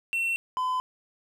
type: tone pair in turn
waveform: triangle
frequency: 2710 / 1015.1 Hz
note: E7 / B5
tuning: +47 / +47 cents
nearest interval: octave + perfect fourth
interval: 1700 cents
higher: first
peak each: -23 dBFS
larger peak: neither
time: 0.13-0.36 / 0.57-0.8 s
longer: neither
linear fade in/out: 0 ms
effects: none